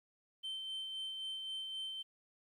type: tone with tremolo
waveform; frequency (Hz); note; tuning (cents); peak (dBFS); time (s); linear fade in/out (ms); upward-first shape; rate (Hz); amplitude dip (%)
sine; 3100; G7; -20; -36; 0.43-2.03; 20; sine; 3.8; 40
effects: tanh soft clip ceiling -38 dBFS + 12-bit